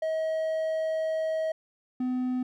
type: tone pair in turn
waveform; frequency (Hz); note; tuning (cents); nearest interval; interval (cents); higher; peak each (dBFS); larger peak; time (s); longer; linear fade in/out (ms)
triangle; 637 / 252.8; D#5 / B3; +41 / +41; octave + major third; 1600; first; -24; neither; 0.02-1.52 / 2-2.43; first; 5
effects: none

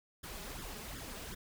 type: noise with flanger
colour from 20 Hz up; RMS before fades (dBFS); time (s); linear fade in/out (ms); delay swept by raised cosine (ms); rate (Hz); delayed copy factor
pink; -45; 0.23-1.35; 10; 0.57 to 4.97; 2.7; +0.8
effects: none

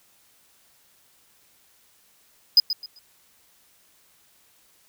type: tone with echo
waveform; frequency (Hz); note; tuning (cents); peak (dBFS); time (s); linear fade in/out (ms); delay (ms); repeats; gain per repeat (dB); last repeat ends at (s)
triangle; 4994; D#8; +6; -9; 2.57-2.6; 2; 130; 3; -12; 2.99
effects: white hiss -60 dBFS RMS until 4.88 s

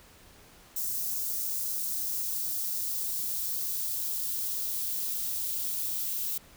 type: noise with high-pass filter sweep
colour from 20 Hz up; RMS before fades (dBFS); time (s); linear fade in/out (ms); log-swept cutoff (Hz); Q
violet; -32; 0.76-6.38; 5; 5400 to 3000; 1.3
effects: pink hiss -55 dBFS RMS until 6.56 s

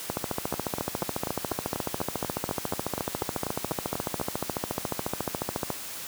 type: two click trains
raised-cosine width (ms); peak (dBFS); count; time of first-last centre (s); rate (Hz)
1; -13 / -15; 80 / 16; 0.1-5.703 / 0.54-4.199; 14.1 / 4.1
effects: white hiss -38 dBFS RMS until 6.07 s + high-pass 80 Hz 12 dB/octave

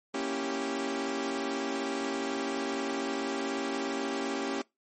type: chord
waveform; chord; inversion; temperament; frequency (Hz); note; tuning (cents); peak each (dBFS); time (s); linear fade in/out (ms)
sawtooth; A# diminished seventh; none; equal; 233.1 / 277.2 / 329.6 / 392; A#3 / C#4 / E4 / G4; 0 / 0 / 0 / 0; -35 / -30 / -36 / -31; 0.14-4.62; 5
effects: noise-tail reverb RT60 0.2 s tail -23 dB re dry + MP3 32 kbps

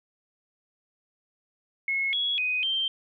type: tone with pitch steps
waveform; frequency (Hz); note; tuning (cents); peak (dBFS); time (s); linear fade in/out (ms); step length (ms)
sine; 2177 / 3348 / 2500 / 3143; C#7 / G#7 / D#7 / G7; -32 / +13 / +8 / +4; -24; 1.88-2.88; 2; 250
effects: none

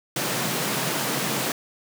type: high-pass noise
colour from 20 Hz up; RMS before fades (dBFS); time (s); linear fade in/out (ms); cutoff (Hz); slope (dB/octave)
pink; -26; 0.16-1.52; 2; 120; 96
effects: none

